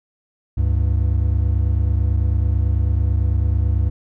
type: tone pair together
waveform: triangle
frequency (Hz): 70.2 / 99.28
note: C#2 / G2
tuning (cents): +22 / +22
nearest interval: tritone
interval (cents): 600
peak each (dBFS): -15 / -17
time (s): 0.57-3.9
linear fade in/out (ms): 10
effects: none